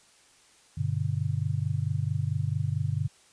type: chord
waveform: sine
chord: G major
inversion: none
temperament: just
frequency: 98 / 122.5 / 147 Hz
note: G2 / B2 / D3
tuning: 0 / -14 / +2 cents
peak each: -30 dBFS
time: 0.77-3.08 s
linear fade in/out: 10 ms
effects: white hiss -59 dBFS RMS until 3.32 s + resampled to 22050 Hz